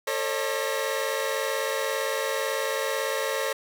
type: tone cluster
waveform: sawtooth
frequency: 445.7 / 542 / 600 / 1918 Hz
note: A4 / C#5 / D5 / A#6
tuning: +22 / -39 / +37 / +49 cents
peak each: -27 / -25 / -30 / -31 dBFS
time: 0.07-3.53 s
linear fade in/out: 5 ms
effects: none